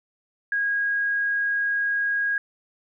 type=tone; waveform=sine; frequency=1640 Hz; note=G#6; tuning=22 cents flat; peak=-21 dBFS; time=0.52-2.38 s; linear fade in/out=2 ms; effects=none